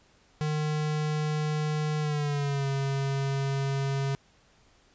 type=tone with pitch glide; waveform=square; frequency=152.3 to 137.26 Hz; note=D#3 to C#3; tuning=-37 to -17 cents; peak=-27 dBFS; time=0.41-4.15 s; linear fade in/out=0 ms; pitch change=-180 cents; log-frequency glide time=2-2.67 s; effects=pink hiss -62 dBFS RMS until 4.94 s + resampled to 16000 Hz